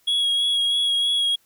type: tone with vibrato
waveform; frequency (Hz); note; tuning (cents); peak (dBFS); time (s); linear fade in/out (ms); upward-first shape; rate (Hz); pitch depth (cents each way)
triangle; 3322; G#7; 0; -17; 0.07-1.36; 10; sine; 3.1; 18
effects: white hiss -62 dBFS RMS until 1.45 s